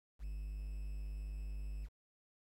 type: tone with quantisation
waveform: triangle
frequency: 50.7 Hz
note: G#1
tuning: 41 cents flat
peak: -38 dBFS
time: 0.19-1.89 s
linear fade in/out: 50 ms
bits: 11
effects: AAC 48 kbps